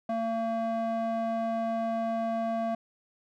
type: tone with band-pass filter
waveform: square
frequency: 226.9 Hz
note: A#3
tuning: 47 cents flat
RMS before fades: -30 dBFS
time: 0.09-2.75 s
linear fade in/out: 5 ms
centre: 590 Hz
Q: 2.5
effects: none